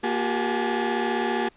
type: tone cluster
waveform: 30% pulse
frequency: 234.4 / 362.1 / 397.2 / 854 Hz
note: A#3 / F#4 / G4 / G#5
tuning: +10 / -37 / +23 / +48 cents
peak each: -26 dBFS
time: 0.03-1.49 s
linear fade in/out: 10 ms
effects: pink hiss -58 dBFS RMS until 1.56 s + resampled to 8000 Hz